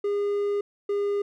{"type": "tone pair in turn", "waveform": "triangle", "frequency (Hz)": [407.3, 405.9], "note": ["G#4", "G#4"], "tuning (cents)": [-34, -40], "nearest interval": "unison", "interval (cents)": 6, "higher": "first", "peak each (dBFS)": -21, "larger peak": "neither", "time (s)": [[0.04, 0.61], [0.89, 1.22]], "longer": "first", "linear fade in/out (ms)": 5, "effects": []}